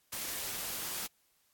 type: noise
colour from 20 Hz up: white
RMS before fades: -38 dBFS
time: 0.12-1.07 s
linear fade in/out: 10 ms
effects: white hiss -72 dBFS RMS until 1.53 s + AAC 64 kbps